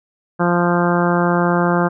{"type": "harmonic tone", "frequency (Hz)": 174.4, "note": "F3", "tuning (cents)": -2, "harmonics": [1, 2, 3, 4, 5, 6, 7, 8, 9], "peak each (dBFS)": [-17, -20, -22, -23, -24, -25, -25, -26, -27], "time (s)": [0.39, 1.89], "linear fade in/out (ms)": 20, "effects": []}